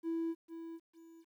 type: tone with echo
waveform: triangle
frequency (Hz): 330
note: E4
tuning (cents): +2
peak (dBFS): -30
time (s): 0.03-0.35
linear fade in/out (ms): 50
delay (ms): 450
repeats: 2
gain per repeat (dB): -11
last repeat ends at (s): 1.25
effects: tanh soft clip ceiling -29 dBFS + 12-bit